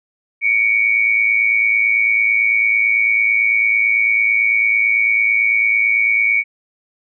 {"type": "tone pair together", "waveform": "sine", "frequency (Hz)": [2240, 2349], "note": ["C#7", "D7"], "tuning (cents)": [18, 0], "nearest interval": "minor second", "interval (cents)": 82, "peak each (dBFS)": [-13, -18], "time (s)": [0.41, 6.44], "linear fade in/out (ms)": 50, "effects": []}